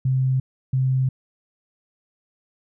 sine tone pair in turn, 130.81 / 130.81 Hz, C3 / C3, 0 / 0 cents, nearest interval unison, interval 0 cents, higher neither, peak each -17 dBFS, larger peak neither, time 0.05-0.4 / 0.73-1.09 s, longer second, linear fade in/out 5 ms, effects none

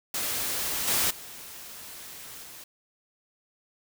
white noise with level steps, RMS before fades -30 / -25 / -43 / -45 dBFS, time 0.14-2.64 s, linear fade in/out 5 ms, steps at 0.87 / 1.1 / 2.43 s, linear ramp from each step 10 ms, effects none

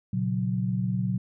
sine chord, F# major, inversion first, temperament equal with one note detuned, 118.99 / 138.59 / 185 Hz, A#2 / C#3 / F#3, +36 / 0 / 0 cents, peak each -28 / -32 / -27 dBFS, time 0.13-1.18 s, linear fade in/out 5 ms, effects none

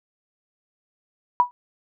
sine tone with exponential decay, 978 Hz, B5, 17 cents flat, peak -9 dBFS, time 1.4-1.51 s, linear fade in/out 0 ms, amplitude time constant 23 ms, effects none

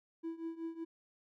triangle tone with tremolo, 329.1 Hz, E4, 3 cents flat, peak -33 dBFS, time 0.23-0.85 s, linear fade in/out 20 ms, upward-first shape triangle, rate 5.3 Hz, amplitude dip 90%, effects tanh soft clip ceiling -31 dBFS

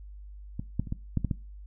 clicks, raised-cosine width 5 ms, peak -20 / -14 / -27 / -18 / -13 / -15 / -15 dBFS, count 7, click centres 0.595 / 0.796 / 0.872 / 0.924 / 1.173 / 1.247 / 1.312 s, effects noise-tail reverb RT60 0.3 s tail -20 dB re dry + added 50 Hz sine -42 dBFS peak until 1.66 s

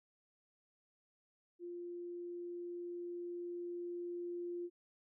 sine tone with level ramp, 349.2 Hz, F4, in tune, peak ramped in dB -43 to -39 dBFS, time 1.59-4.7 s, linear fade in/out 50 ms, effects none

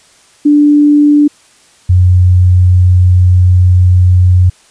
sine tone pair in turn, 293.7 / 90.66 Hz, D4 / F#2, 0 / -35 cents, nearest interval octave + minor sixth, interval 2035 cents, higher first, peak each -3 dBFS, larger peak neither, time 0.45-1.28 / 1.89-4.5 s, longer second, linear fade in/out 10 ms, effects white hiss -45 dBFS RMS until 4.7 s + resampled to 22050 Hz

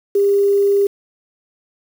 sine tone with quantisation, 401.1 Hz, G4, 40 cents sharp, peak -11 dBFS, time 0.15-0.87 s, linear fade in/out 5 ms, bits 6, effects none

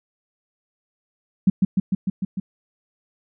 sine tone with echo, 191.3 Hz, G3, 42 cents flat, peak -10 dBFS, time 1.47-1.5 s, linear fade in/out 5 ms, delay 150 ms, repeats 6, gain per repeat -2 dB, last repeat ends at 2.4 s, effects none

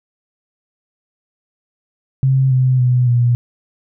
sine tone with pitch steps, 133.1 / 128.86 / 124.76 / 120.79 Hz, C3 / C3 / B2 / B2, +30 / -26 / +18 / -38 cents, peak -10 dBFS, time 2.23-3.35 s, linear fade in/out 0 ms, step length 280 ms, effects none

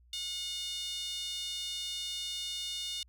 5% pulse tone with high-pass filter, 724 Hz, F#5, 38 cents flat, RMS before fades -38 dBFS, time 0.13-3.03 s, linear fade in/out 2 ms, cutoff 3300 Hz, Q 7, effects added 60 Hz sine -59 dBFS peak until 3.08 s

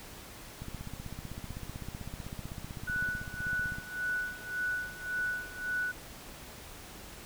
click train, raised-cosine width 5 ms, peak -28 dBFS, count 51, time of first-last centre 0.62-3.785 s, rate 15.8 Hz
sine tone with tremolo, 1480 Hz, F#6, in tune, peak -29 dBFS, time 2.87-5.92 s, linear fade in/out 10 ms, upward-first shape sine, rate 1.8 Hz, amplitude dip 85%
effects pink hiss -48 dBFS RMS until 7.25 s

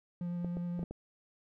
triangle tone with vibrato, 174.61 Hz, F3, in tune, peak -32 dBFS, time 0.21-0.84 s, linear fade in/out 2 ms, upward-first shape triangle, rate 9.6 Hz, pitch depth 13 cents each way
clicks, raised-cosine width 2 ms, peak -28 dBFS, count 5, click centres 0.446 / 0.57 / 0.793 / 0.831 / 0.91 s
effects none

